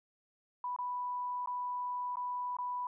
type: tone with dropouts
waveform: sine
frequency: 987.8 Hz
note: B5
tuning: in tune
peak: -34 dBFS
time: 0.64-2.87 s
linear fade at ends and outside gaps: 2 ms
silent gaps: 0.763-0.787 / 1.46-1.473 / 2.157-2.169 / 2.568-2.586 s
effects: none